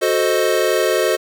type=chord; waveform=square; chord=F# diminished seventh; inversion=none; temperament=equal with one note detuned; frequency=368.1 / 440 / 523.3 / 622.3 Hz; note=F#4 / A4 / C5 / Eb5; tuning=-9 / 0 / 0 / 0 cents; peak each=-21 dBFS; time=0.01-1.17 s; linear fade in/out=20 ms; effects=none